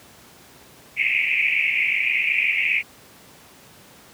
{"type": "band-pass noise", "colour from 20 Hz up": "white", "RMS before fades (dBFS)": -21, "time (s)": [0.96, 2.83], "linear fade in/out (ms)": 50, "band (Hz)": [2100, 2600], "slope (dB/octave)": 96, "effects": ["pink hiss -48 dBFS RMS until 4.13 s", "high-pass 100 Hz 12 dB/octave"]}